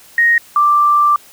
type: tone pair in turn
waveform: sine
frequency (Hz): 1869 / 1177.4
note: A#6 / D6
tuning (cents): +4 / +4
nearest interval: minor sixth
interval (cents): 800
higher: first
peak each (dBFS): -8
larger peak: neither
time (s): 0.18-0.38 / 0.56-1.16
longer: second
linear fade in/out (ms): 2
effects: white hiss -43 dBFS RMS until 1.32 s